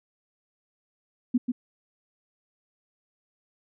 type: tone with echo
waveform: sine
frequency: 246.9 Hz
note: B3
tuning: in tune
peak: -18 dBFS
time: 1.34-1.38 s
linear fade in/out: 10 ms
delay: 140 ms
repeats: 1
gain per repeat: -5 dB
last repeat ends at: 1.52 s
effects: none